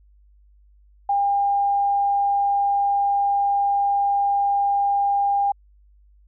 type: tone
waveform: sine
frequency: 803 Hz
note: G5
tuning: 41 cents sharp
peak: -17 dBFS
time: 1.09-5.52 s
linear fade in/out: 5 ms
effects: added 50 Hz sine -51 dBFS peak until 6.27 s